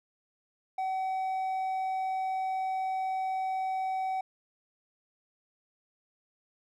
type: tone with hard clipping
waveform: sine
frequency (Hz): 758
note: F#5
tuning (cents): +42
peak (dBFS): -30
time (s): 0.78-4.21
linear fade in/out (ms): 5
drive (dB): 3
effects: none